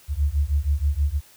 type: beating tone pair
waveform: sine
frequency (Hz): 69.2 / 75.5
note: C#2 / D2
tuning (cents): -2 / +48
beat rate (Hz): 6.3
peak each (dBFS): -22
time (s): 0.08-1.21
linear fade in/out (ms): 50
effects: white hiss -52 dBFS RMS until 1.36 s